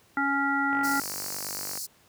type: harmonic tone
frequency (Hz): 278.6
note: C#4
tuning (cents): +9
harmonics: 1 / 3 / 5 / 7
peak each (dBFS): -29 / -30 / -26 / -33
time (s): 0.17-1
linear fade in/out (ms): 2
type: click train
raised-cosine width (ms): 0.5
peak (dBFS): -23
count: 52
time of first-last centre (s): 0.73-1.775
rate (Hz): 48.8
type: high-pass noise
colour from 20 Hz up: pink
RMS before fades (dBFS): -35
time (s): 0.83-1.87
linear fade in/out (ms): 20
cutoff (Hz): 4300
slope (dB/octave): 96
effects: pink hiss -60 dBFS RMS until 2.08 s + high-pass 80 Hz 12 dB/octave